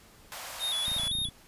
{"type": "high-pass noise", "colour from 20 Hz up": "pink", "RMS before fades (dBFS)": -41, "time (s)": [0.32, 1.08], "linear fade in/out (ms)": 0, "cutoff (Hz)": 560, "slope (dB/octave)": 48}
{"type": "tone with vibrato", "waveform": "square", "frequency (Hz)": 3552, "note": "A7", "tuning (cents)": 16, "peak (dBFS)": -29, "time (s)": [0.59, 1.3], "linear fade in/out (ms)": 50, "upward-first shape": "square", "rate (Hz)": 3.8, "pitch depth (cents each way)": 69}
{"type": "clicks", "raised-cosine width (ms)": 5, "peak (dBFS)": -29, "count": 12, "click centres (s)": [0.882, 0.917, 0.965, 0.998, 1.035, 1.069, 1.114, 1.152, 1.187, 1.217, 1.253, 1.287]}
{"effects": ["pink hiss -56 dBFS RMS until 1.47 s", "resampled to 32000 Hz"]}